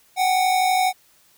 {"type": "tone pair together", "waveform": "square", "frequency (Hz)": [744, 796.1], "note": ["F#5", "G5"], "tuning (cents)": [9, 27], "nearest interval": "minor second", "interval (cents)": 118, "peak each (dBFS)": [-18, -26], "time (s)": [0.16, 0.93], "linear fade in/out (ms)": 50, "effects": ["white hiss -57 dBFS RMS until 1.37 s"]}